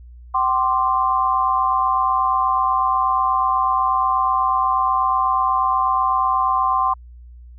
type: chord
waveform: sine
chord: G suspended fourth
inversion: none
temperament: equal with one note detuned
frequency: 766.5 / 1046.5 / 1174.7 Hz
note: G5 / C6 / D6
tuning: -39 / 0 / 0 cents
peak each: -22 / -17 / -23 dBFS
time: 0.34-6.94 s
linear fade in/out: 10 ms
effects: added 60 Hz sine -38 dBFS peak until 7.58 s